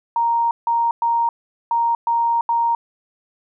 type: tone bursts at uneven times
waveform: sine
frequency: 932.3 Hz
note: A#5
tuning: in tune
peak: -15 dBFS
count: 6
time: 0.16-0.51 / 0.67-0.91 / 1.02-1.29 / 1.71-1.95 / 2.07-2.41 / 2.49-2.75 s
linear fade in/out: 2 ms
effects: none